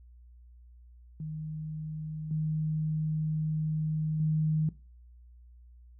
sine tone with level steps, 155.56 Hz, D#3, in tune, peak -34 / -27 / -24 dBFS, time 1.2-4.69 s, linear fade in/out 2 ms, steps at 2.31 / 4.2 s, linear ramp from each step 2 ms, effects noise-tail reverb RT60 0.3 s tail -18 dB re dry + added 60 Hz sine -51 dBFS peak until 5.99 s

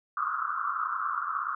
pink band-pass noise, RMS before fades -31 dBFS, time 0.17-1.55 s, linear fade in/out 5 ms, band 1100 to 1400 Hz, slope 96 dB/octave, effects none

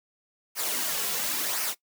white noise with flanger, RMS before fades -29 dBFS, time 0.55-1.75 s, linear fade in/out 50 ms, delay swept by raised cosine 0.26 to 3.36 ms, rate 0.94 Hz, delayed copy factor -0.55, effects noise-tail reverb RT60 0.1 s tail -19 dB re dry + high-pass 200 Hz 12 dB/octave

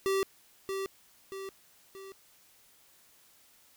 square tone with echo, 387.8 Hz, G4, 19 cents flat, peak -27 dBFS, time 0.06-0.23 s, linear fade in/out 0 ms, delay 630 ms, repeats 3, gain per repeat -6 dB, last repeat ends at 2.12 s, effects white hiss -62 dBFS RMS until 3.76 s

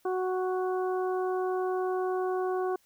harmonic tone, 370.3 Hz, F#4, 1 cent sharp, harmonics 1 / 2 / 3 / 4, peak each -28 / -34 / -38 / -44 dBFS, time 0.05-2.76 s, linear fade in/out 5 ms, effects white hiss -67 dBFS RMS until 2.85 s

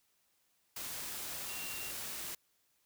sine tone in noise, 2757 Hz, F7, 23 cents flat, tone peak -46 dBFS, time 1.49-1.91 s, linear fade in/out 5 ms, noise white, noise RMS -42 dBFS, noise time 0.76-2.35 s, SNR -7 dB, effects white hiss -75 dBFS RMS until 2.85 s

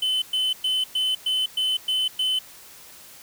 triangle tone bursts, 3039 Hz, F#7, 46 cents sharp, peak -19 dBFS, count 8, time 0.02-2.39 s, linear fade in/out 5 ms, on 200 ms, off 110 ms, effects white hiss -46 dBFS RMS until 3.22 s

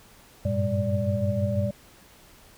sine tone cluster, 96.1 / 102.2 / 116.3 / 199.3 / 582 Hz, G2 / G#2 / A#2 / G3 / D5, -34 / -27 / -4 / +29 / -16 cents, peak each -29 dBFS, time 0.45-1.71 s, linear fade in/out 5 ms, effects pink hiss -53 dBFS RMS until 2.57 s

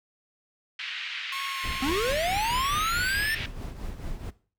pink band-pass noise, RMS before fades -35 dBFS, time 0.79-3.46 s, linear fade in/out 2 ms, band 1900 to 3400 Hz, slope 24 dB/octave
sawtooth tone with vibrato, 1081 Hz, C#6, 44 cents flat, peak -30 dBFS, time 1.32-2.13 s, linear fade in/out 5 ms, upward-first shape sine, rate 2 Hz, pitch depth 22 cents each way
brown noise with tremolo, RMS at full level -33 dBFS, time 1.63-4.31 s, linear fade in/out 20 ms, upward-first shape triangle, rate 4.6 Hz, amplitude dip 65%
square linear sweep, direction up, 246.9 to 1810 Hz, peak -26 dBFS, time 1.82-3.35 s, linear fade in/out 5 ms
effects noise-tail reverb RT60 0.4 s tail -18 dB re dry

